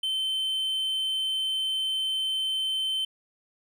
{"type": "tone", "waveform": "triangle", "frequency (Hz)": 3085, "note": "G7", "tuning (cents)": -28, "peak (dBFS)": -24, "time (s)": [0.03, 3.05], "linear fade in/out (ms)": 5, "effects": []}